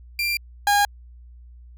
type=tone pair in turn; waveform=30% pulse; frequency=2374 / 815.9 Hz; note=D7 / G#5; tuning=+18 / -31 cents; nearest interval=octave + tritone; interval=1849 cents; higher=first; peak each=-19 / -13 dBFS; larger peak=second; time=0.19-0.37 / 0.67-0.85 s; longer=neither; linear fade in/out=2 ms; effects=added 60 Hz sine -42 dBFS peak until 1.77 s